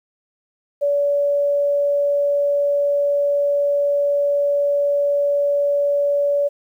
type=tone; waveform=sine; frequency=572 Hz; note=D5; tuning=46 cents flat; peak=-15 dBFS; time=0.81-6.49 s; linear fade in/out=20 ms; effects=9-bit